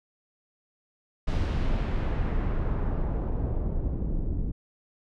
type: noise with low-pass filter sweep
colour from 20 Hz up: brown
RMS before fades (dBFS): -27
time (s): 1.27-4.52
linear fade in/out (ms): 10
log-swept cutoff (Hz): 5300 to 270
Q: 0.84
effects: none